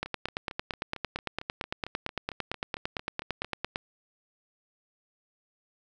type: two click trains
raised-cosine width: 0.3 ms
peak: -14 / -23 dBFS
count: 34 / 16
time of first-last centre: 0.03-3.759 / 0.06-3.446 s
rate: 8.85 / 4.43 Hz
effects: none